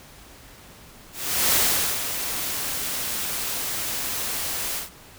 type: noise with ADSR envelope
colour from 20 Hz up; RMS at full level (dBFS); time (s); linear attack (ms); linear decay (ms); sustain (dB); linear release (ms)
white; -19; 1.12-4.9; 410; 470; -9; 140
effects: pink hiss -47 dBFS RMS until 5.18 s